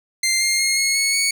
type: tone with pitch steps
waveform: 15% pulse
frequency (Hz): 2091 / 2118 / 2145 / 2172 / 2200 / 2228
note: C7 / C7 / C7 / C#7 / C#7 / C#7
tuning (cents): -2 / +21 / +42 / -36 / -14 / +8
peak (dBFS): -10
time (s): 0.23-1.31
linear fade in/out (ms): 5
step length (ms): 180
effects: none